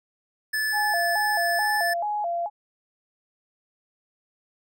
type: tone with pitch glide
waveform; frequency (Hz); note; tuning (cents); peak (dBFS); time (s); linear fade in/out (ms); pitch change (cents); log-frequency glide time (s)
square; 1738 to 1749.1; A6 to A6; -22 to -11; -24; 0.53-1.94; 10; +11; 1.55-1.71
type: tone with vibrato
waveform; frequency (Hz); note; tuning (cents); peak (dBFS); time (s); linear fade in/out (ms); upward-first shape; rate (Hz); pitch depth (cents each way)
sine; 758; F#5; +42; -24; 0.72-2.5; 50; square; 2.3; 170
effects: none